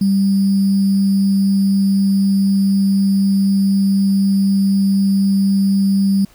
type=tone with sample-and-hold; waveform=sine; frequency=196 Hz; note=G3; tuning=in tune; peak=-11 dBFS; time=0.01-6.25 s; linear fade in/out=5 ms; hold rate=4900 Hz; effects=pink hiss -50 dBFS RMS until 6.34 s